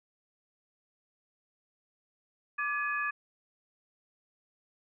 sine tone cluster, 1175 / 1700 / 2507 Hz, D6 / G#6 / D#7, +1 / +40 / +12 cents, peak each -34 / -32 / -37 dBFS, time 2.58-3.11 s, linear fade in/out 10 ms, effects none

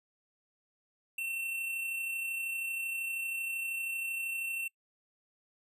square tone with amplitude modulation, 2700 Hz, E7, 41 cents sharp, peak -33 dBFS, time 1.18-4.68 s, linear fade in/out 5 ms, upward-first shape sine, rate 32.8 Hz, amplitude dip 35%, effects noise-tail reverb RT60 0.1 s tail -25 dB re dry + resampled to 32000 Hz

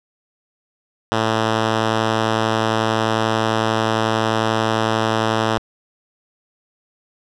5% pulse tone, 111.2 Hz, A2, 19 cents sharp, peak -5 dBFS, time 1.12-5.58 s, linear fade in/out 0 ms, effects low-pass 5000 Hz 12 dB/octave

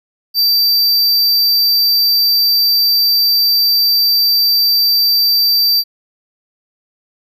square tone, 4665 Hz, D8, 12 cents flat, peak -10 dBFS, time 0.34-5.84 s, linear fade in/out 50 ms, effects none

